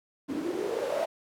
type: noise with band-pass filter sweep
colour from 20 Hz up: white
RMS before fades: -31 dBFS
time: 0.28-1.06 s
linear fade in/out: 20 ms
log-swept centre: 270 to 640 Hz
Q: 7.5
effects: none